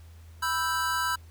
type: chord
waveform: square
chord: E minor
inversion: second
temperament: equal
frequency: 987.8 / 1318.5 / 1568 Hz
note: B5 / E6 / G6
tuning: 0 / 0 / 0 cents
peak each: -31 dBFS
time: 0.42-1.16 s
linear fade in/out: 10 ms
effects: added 82 Hz sine -46 dBFS peak until 1.3 s + pink hiss -60 dBFS RMS until 1.3 s